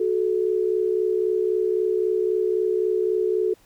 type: tone pair together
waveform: sine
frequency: 369.2 / 433 Hz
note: F#4 / A4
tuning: -4 / -28 cents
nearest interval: minor third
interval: 276 cents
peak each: -22 dBFS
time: 0-3.54 s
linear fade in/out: 5 ms
effects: pink hiss -58 dBFS RMS until 3.65 s